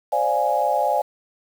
sine chord, D half-diminished seventh, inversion third, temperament equal, 523.3 / 587.3 / 698.5 / 830.6 Hz, C5 / D5 / F5 / Ab5, 0 / 0 / 0 / 0 cents, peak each -26 / -23 / -24 / -21 dBFS, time 0.12-1.02 s, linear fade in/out 10 ms, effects 7-bit

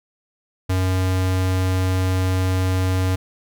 square tone, 93 Hz, F#2, 9 cents sharp, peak -18 dBFS, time 0.69-3.16 s, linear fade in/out 10 ms, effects none

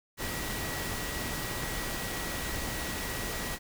sine tone in noise, 1923 Hz, B6, 47 cents flat, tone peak -42 dBFS, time 0.17-3.59 s, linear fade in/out 50 ms, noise pink, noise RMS -35 dBFS, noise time 0.17-3.59 s, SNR -10 dB, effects none

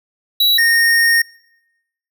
square tone pair in turn, 3913 / 1846.7 Hz, B7 / A#6, -17 / -17 cents, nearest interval octave + minor second, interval 1300 cents, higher first, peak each -11 dBFS, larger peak neither, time 0.4-0.58 / 0.58-1.22 s, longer second, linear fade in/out 5 ms, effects noise-tail reverb RT60 0.9 s tail -25 dB re dry

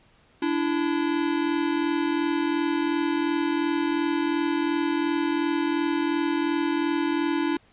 square tone pair together, 291.8 / 334.6 Hz, D4 / E4, -11 / +26 cents, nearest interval major second, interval 237 cents, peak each -26 dBFS, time 0.42-7.57 s, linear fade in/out 5 ms, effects pink hiss -59 dBFS RMS until 7.72 s + resampled to 8000 Hz

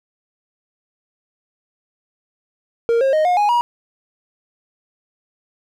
triangle tone with pitch steps, 465 / 537.2 / 620.7 / 717.1 / 828.5 / 957.3 Hz, A#4 / C5 / D#5 / F5 / G#5 / A#5, -4 / +46 / -4 / +46 / -4 / +46 cents, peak -11 dBFS, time 2.89-3.61 s, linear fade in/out 0 ms, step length 120 ms, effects none

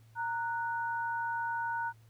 sine tone pair together, 926.7 / 1475 Hz, A#5 / F#6, -10 / -6 cents, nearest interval minor sixth, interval 804 cents, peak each -33 / -36 dBFS, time 0.15-1.93 s, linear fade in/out 50 ms, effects added 112 Hz sine -56 dBFS peak until 2.09 s + pink hiss -69 dBFS RMS until 2.09 s

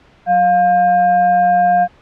sine tone with frequency modulation, 707 Hz, F5, 21 cents sharp, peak -9 dBFS, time 0.26-1.88 s, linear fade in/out 50 ms, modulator 891 Hz, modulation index 0.36, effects pink hiss -48 dBFS RMS until 2.01 s + low-pass 3000 Hz 12 dB/octave

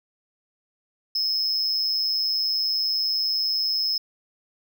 triangle tone with amplitude modulation, 5170 Hz, E8, 34 cents flat, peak -17 dBFS, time 1.15-3.98 s, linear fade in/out 5 ms, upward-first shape sine, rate 160 Hz, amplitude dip 75%, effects none

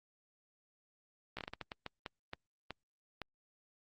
slowing click train, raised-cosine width 0.3 ms, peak -25 dBFS, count 13, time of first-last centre 1.37-3.217 s, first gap 16 ms, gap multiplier 1.37, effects Opus 48 kbps

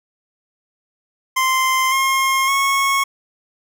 25% pulse tone with pitch steps, 1043 / 1069.8 / 1097.4 Hz, C6 / C6 / C#6, -6 / +38 / -18 cents, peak -11 dBFS, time 1.36-3.04 s, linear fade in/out 10 ms, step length 560 ms, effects none

